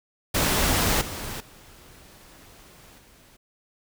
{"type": "noise with level steps", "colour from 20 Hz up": "pink", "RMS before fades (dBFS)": [-22, -34, -50, -54], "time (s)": [0.34, 3.37], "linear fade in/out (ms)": 10, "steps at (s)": [1.01, 1.4, 2.98], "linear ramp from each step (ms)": 5, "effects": []}